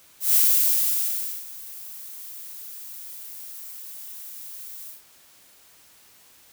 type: noise with ADSR envelope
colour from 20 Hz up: violet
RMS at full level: -17 dBFS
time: 0.2-5.03 s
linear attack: 140 ms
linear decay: 1100 ms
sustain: -22 dB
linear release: 150 ms
effects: white hiss -54 dBFS RMS until 6.52 s